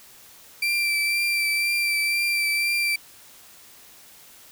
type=tone with vibrato; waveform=35% pulse; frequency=2349 Hz; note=D7; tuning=in tune; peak=-19 dBFS; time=0.62-2.96 s; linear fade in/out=5 ms; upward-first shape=triangle; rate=2 Hz; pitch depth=24 cents each way; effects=white hiss -49 dBFS RMS until 4.51 s